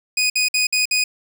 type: tone bursts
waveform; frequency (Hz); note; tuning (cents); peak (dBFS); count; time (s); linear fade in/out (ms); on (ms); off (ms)
20% pulse; 2489; D#7; 0; -11; 5; 0.17-1.04; 5; 130; 55
effects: none